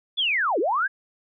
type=linear two-way sweep; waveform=sine; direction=down then up; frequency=3520 to 300 to 1680 Hz; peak=-20 dBFS; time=0.17-0.88 s; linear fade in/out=20 ms; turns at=0.59 s; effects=none